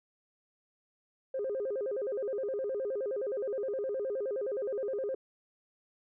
sine tone with vibrato, 466.2 Hz, A#4, in tune, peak -30 dBFS, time 1.34-5.15 s, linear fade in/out 5 ms, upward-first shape square, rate 9.6 Hz, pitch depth 220 cents each way, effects tanh soft clip ceiling -27 dBFS

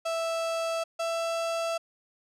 35% pulse tone pair in turn, 659.3 / 664.7 Hz, E5 / E5, 0 / +14 cents, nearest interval unison, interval 14 cents, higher second, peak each -26 dBFS, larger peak neither, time 0.05-0.84 / 0.99-1.78 s, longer neither, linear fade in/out 10 ms, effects low-pass 9000 Hz 12 dB/octave

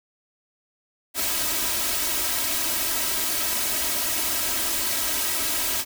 white noise with comb filter, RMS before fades -25 dBFS, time 1.14-5.85 s, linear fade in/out 50 ms, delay 3.1 ms, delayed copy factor +1, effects none

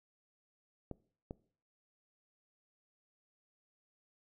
clicks, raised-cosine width 2 ms, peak -28 dBFS, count 2, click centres 0.913 / 1.309 s, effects noise-tail reverb RT60 0.5 s tail -21 dB re dry

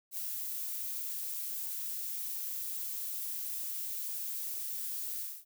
violet noise with ADSR envelope, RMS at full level -36 dBFS, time 0.11-5.45 s, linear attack 70 ms, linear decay 3 ms, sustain -2 dB, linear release 240 ms, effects none

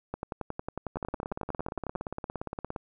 two click trains, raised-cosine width 1 ms, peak -19 / -20 dBFS, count 21 / 32, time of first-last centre 0.14-1.958 / 0.97-2.762 s, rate 11 / 17.3 Hz, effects none

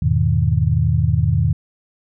sine chord, E major seventh, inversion none, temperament equal, 82.41 / 103.83 / 123.47 / 155.56 Hz, E2 / G#2 / B2 / D#3, 0 / 0 / 0 / 0 cents, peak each -19 dBFS, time 0.02-1.53 s, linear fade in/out 5 ms, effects none

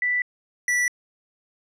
sine / square tone pair in turn, 1975.5 / 1960.7 Hz, B6 / B6, 0 / -13 cents, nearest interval unison, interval 13 cents, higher first, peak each -20 dBFS, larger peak neither, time 0.02-0.22 / 0.68-0.88 s, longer neither, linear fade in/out 2 ms, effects low-pass 10000 Hz 12 dB/octave

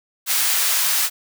white high-pass noise, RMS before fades -19 dBFS, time 0.26-1.1 s, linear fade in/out 50 ms, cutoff 1000 Hz, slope 12 dB/octave, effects none

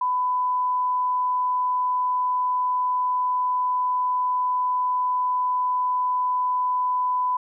sine tone, 1000 Hz, B5, 21 cents sharp, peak -20 dBFS, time 0.01-7.37 s, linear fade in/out 5 ms, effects none

